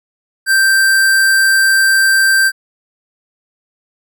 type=tone; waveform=square; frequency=1568 Hz; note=G6; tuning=in tune; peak=-9 dBFS; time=0.46-2.52 s; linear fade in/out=50 ms; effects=none